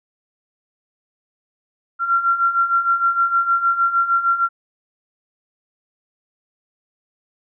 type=beating tone pair; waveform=sine; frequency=1368 / 1374.5 Hz; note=F6 / F6; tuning=-36 / -28 cents; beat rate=6.5 Hz; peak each=-21 / -16 dBFS; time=1.99-4.49 s; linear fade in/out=50 ms; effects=none